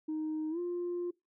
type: tone with pitch glide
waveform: sine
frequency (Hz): 311.1 to 351.2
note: D#4 to F4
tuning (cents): 0 to +10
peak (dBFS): -31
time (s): 0.08-1.11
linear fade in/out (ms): 10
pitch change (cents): +210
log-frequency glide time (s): 0.5-0.59
effects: noise-tail reverb RT60 0.2 s tail -23 dB re dry + tanh soft clip ceiling -30 dBFS